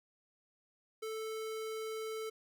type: tone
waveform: square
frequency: 440 Hz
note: A4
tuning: in tune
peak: -39 dBFS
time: 1.02-2.3 s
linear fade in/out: 10 ms
effects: none